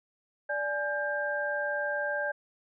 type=tone cluster; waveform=sine; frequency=585 / 838 / 1591 Hz; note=D5 / G#5 / G6; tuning=-7 / +15 / +25 cents; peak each=-32 / -38 / -31 dBFS; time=0.49-2.32 s; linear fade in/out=10 ms; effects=none